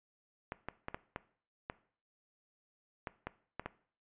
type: clicks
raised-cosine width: 0.5 ms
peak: -23 dBFS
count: 10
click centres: 0.521 / 0.686 / 0.884 / 0.945 / 1.161 / 1.699 / 3.072 / 3.27 / 3.596 / 3.66 s
effects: noise-tail reverb RT60 0.5 s tail -18 dB re dry + resampled to 8000 Hz